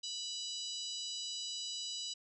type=harmonic tone; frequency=984 Hz; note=B5; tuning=7 cents flat; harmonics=3 / 4 / 5 / 6 / 7 / 8; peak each=-45 / -43 / -45 / -50 / -51 / -50 dBFS; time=0.03-2.14 s; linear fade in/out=10 ms; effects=none